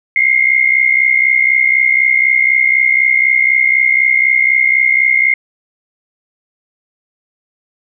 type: tone pair together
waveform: sine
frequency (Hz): 2093 / 2157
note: C7 / C#7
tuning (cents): 0 / -48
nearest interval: minor second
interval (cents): 52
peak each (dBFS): -11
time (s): 0.16-5.34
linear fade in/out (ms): 2
effects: none